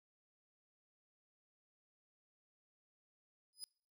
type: tone with exponential growth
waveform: 25% pulse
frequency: 5000 Hz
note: D#8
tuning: 8 cents sharp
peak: -36 dBFS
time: 3.53-3.64 s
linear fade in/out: 0 ms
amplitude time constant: 22 ms
effects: noise-tail reverb RT60 0.5 s tail -26 dB re dry